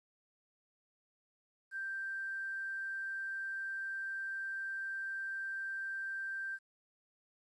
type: tone with quantisation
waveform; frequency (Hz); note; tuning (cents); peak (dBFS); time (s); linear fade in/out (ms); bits
sine; 1572; G6; +4; -37; 1.71-6.59; 50; 11
effects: resampled to 24000 Hz